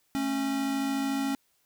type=tone pair together; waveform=square; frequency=220 / 273.7 Hz; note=A3 / C#4; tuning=0 / -22 cents; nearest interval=major third; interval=378 cents; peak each=-37 / -28 dBFS; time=0.15-1.35 s; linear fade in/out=0 ms; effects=white hiss -70 dBFS RMS until 1.65 s